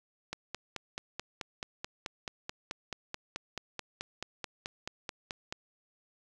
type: click train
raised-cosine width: 0.2 ms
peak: -19 dBFS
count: 25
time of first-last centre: 0.33-5.525 s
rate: 4.62 Hz
effects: none